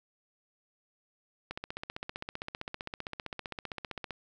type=click train; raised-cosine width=0.3 ms; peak=-21 dBFS; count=41; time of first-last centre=1.51-4.107 s; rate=15.4 Hz; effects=none